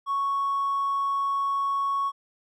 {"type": "tone", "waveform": "triangle", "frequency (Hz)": 1108.7, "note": "C#6", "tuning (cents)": 0, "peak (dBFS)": -20, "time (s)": [0.06, 2.12], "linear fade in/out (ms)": 50, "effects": ["tanh soft clip ceiling -20 dBFS"]}